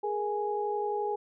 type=tone cluster; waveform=sine; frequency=414.8 / 466.4 / 831 Hz; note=G#4 / A#4 / G#5; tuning=-2 / +1 / +1 cents; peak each=-31 / -37 / -32 dBFS; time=0.03-1.16 s; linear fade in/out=10 ms; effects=none